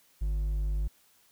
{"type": "tone with hard clipping", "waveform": "triangle", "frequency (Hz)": 50.9, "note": "G#1", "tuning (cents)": -34, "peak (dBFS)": -28, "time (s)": [0.21, 0.88], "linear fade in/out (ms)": 10, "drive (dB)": 7, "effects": ["white hiss -64 dBFS RMS until 1.31 s"]}